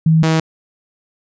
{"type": "tone pair in turn", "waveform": ["sine", "sawtooth"], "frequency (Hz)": [160.3, 160.3], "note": ["E3", "E3"], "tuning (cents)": [-48, -48], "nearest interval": "unison", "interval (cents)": 0, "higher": "neither", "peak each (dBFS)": -8, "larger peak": "neither", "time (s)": [[0.06, 0.23], [0.23, 0.4]], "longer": "neither", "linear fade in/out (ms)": 5, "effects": ["resampled to 16000 Hz"]}